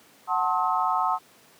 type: chord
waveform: sine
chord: F# diminished seventh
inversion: none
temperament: just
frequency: 740 / 888 / 1065.6 / 1278.7 Hz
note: F#5 / A5 / C6 / Eb6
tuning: 0 / +16 / +31 / +47 cents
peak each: -27 dBFS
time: 0.27-1.19 s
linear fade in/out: 50 ms
effects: pink hiss -55 dBFS RMS until 1.59 s + high-pass 200 Hz 12 dB/octave